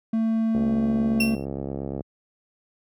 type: tone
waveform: triangle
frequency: 223.8 Hz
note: A3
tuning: 30 cents sharp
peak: -18 dBFS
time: 0.13-1.35 s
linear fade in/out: 5 ms
type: click train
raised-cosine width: 2 ms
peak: -17 dBFS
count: 101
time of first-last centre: 0.55-2.008 s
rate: 68.6 Hz
type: tone with exponential decay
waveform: 35% pulse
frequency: 2716 Hz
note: F7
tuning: 49 cents flat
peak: -18 dBFS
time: 1.2-1.45 s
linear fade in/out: 5 ms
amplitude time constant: 54 ms
effects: high-pass 80 Hz 12 dB/octave